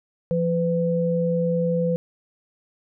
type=tone pair together; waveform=sine; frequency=171.28 / 503 Hz; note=F3 / B4; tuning=-33 / +32 cents; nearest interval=octave + perfect fifth; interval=1865 cents; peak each=-22 dBFS; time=0.31-1.96 s; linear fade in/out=0 ms; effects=none